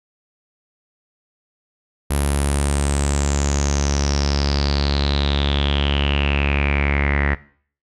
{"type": "tone with low-pass filter sweep", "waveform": "sawtooth", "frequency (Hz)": 71, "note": "C#2", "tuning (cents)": 42, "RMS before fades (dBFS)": -19, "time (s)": [2.1, 7.35], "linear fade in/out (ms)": 10, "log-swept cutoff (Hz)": [11000, 1900], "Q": 8.4, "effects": ["noise-tail reverb RT60 0.5 s tail -19 dB re dry"]}